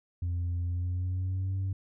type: tone with pitch glide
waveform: sine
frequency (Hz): 87.31 to 95.76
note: F2 to G2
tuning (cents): 0 to -40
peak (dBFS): -26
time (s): 0.22-1.73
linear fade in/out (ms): 5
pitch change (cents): +160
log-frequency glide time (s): 0.65-1.56
effects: tanh soft clip ceiling -27 dBFS